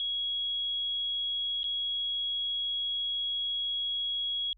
sine tone with dropouts, 3322 Hz, G#7, in tune, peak -29 dBFS, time 0-4.53 s, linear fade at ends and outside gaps 1 ms, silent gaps 1.632-1.641 s, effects added 44 Hz sine -57 dBFS peak until 4.57 s

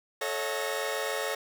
sawtooth tone cluster, 435.9 / 552 / 639 / 728 / 1851 Hz, A4 / C#5 / D#5 / F#5 / A#6, -16 / -7 / +46 / -28 / -13 cents, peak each -31 / -30 / -34 / -37 / -33 dBFS, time 0.21-1.35 s, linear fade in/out 5 ms, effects none

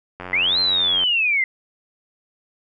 click train, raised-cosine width 0.5 ms, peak -17 dBFS, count 77, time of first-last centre 0.2-1.036 s, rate 90.9 Hz
sine linear two-way sweep, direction up then down, 1971 to 4186 to 2029 Hz, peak -16 dBFS, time 0.33-1.44 s, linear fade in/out 2 ms, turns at 0.59 s
effects none

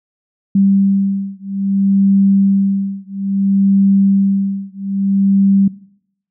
sine beating tone pair, 196 / 196.6 Hz, G3 / G3, 0 / +5 cents, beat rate 0.6 Hz, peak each -14 dBFS, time 0.55-5.68 s, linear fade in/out 5 ms, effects noise-tail reverb RT60 0.7 s tail -20 dB re dry

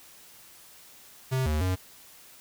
square tone with pitch steps, 130.7 / 76.2 / 92.4 Hz, C3 / D#2 / F#2, -1 / -36 / -2 cents, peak -25 dBFS, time 1.31-1.76 s, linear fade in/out 20 ms, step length 150 ms, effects white hiss -52 dBFS RMS until 2.4 s

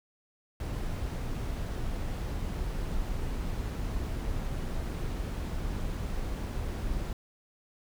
brown noise, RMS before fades -33 dBFS, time 0.6-7.13 s, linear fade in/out 2 ms, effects none

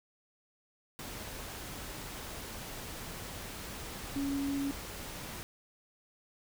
sine tone in noise, 278.7 Hz, C#4, 9 cents sharp, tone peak -31 dBFS, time 4.16-4.71 s, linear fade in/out 0 ms, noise pink, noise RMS -43 dBFS, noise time 0.99-5.43 s, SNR +9 dB, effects none

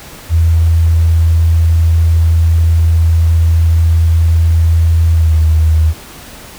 sine tone with pitch glide, 82.41 to 79.28 Hz, E2 to D#2, 0 to +33 cents, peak -6 dBFS, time 0.29-5.94 s, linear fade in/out 50 ms, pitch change -67 cents, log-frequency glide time 5.14-5.33 s, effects pink hiss -33 dBFS RMS until 6.58 s

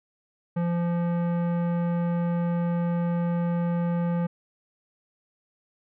sine tone with tanh clipping, 172.2 Hz, F3, 24 cents flat, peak -25 dBFS, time 0.56-4.27 s, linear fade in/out 10 ms, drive 16 dB, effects none

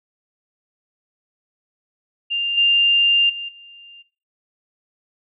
sine tone with level steps, 2796 Hz, F7, 1 cent sharp, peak -19 / -12 / -26 / -40 dBFS, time 2.3-4.03 s, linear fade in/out 20 ms, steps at 2.57 / 3.29 / 3.48 s, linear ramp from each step 10 ms, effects noise-tail reverb RT60 0.4 s tail -20 dB re dry

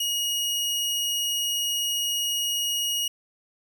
sawtooth tone, 2883 Hz, F#7, 46 cents flat, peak -21 dBFS, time 0-3.08 s, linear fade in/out 5 ms, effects none

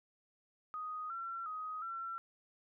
sine tone with pitch steps, 1247 / 1356 / 1256 / 1352 Hz, D#6 / E6 / D#6 / E6, +3 / +49 / +16 / +43 cents, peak -39 dBFS, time 0.74-2.18 s, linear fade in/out 0 ms, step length 360 ms, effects none

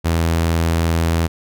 sawtooth tone, 82.8 Hz, E2, 8 cents sharp, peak -11 dBFS, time 0.04-1.28 s, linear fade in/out 20 ms, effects none

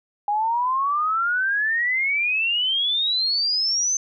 sine exponential sweep, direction up, 813 to 6272 Hz, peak -19 dBFS, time 0.28-3.97 s, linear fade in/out 2 ms, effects none

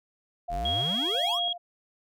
sine tone with tremolo, 699 Hz, F5, 1 cent sharp, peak -30 dBFS, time 0.48-1.58 s, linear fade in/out 10 ms, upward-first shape square, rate 1.5 Hz, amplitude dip 60%
square exponential sweep, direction up, 35.31 to 1288 Hz, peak -32 dBFS, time 0.49-1.4 s, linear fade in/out 50 ms
sine tone, 3288 Hz, G#7, 18 cents flat, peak -26 dBFS, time 0.65-1.53 s, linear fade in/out 5 ms
effects none

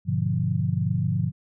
sine chord, G# diminished seventh, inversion none, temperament equal with one note detuned, 101.57 / 123.47 / 146.83 / 174.61 Hz, G#2 / B2 / D3 / F3, -38 / 0 / 0 / 0 cents, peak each -27 dBFS, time 0.05-1.32 s, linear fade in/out 50 ms, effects none

